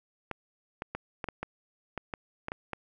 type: clicks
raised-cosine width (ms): 0.5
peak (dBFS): -19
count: 11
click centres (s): 0.313 / 0.821 / 0.95 / 1.242 / 1.287 / 1.43 / 1.977 / 2.138 / 2.484 / 2.519 / 2.733
effects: none